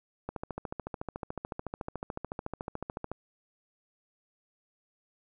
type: click train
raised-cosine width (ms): 1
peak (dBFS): -21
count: 40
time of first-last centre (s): 0.29-3.116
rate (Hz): 13.8
effects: none